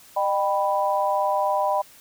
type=chord; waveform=sine; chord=Eb augmented; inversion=none; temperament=equal with one note detuned; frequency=607.3 / 784 / 987.8 Hz; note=Eb5 / G5 / B5; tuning=-42 / 0 / 0 cents; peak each=-24 dBFS; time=0.16-1.82 s; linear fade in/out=10 ms; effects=white hiss -50 dBFS RMS until 2 s